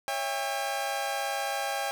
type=chord; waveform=sawtooth; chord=C# diminished; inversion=none; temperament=equal with one note detuned; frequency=554.4 / 659.3 / 802.3 Hz; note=C#5 / E5 / G5; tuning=0 / 0 / +40 cents; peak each=-32 / -33 / -27 dBFS; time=0.08-1.91 s; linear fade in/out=0 ms; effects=none